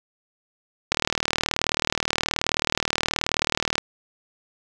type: click train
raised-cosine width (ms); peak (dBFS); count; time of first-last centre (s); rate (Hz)
0.2; -3; 112; 0.92-3.781; 38.8
effects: none